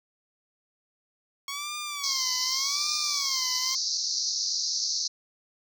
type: tone with vibrato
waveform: 10% pulse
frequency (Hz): 1103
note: C#6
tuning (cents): -9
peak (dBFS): -24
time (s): 1.48-3.75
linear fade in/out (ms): 2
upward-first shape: sine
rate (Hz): 0.85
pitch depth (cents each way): 150
type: band-pass noise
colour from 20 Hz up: white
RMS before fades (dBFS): -29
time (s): 2.03-5.08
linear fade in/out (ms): 10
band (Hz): 4200 to 6200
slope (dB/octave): 96
effects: none